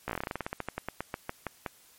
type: slowing click train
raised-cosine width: 0.5 ms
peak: -17 dBFS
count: 23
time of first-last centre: 0.08-1.662 s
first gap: 15 ms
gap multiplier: 1.13
effects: white hiss -59 dBFS RMS until 1.98 s + MP3 64 kbps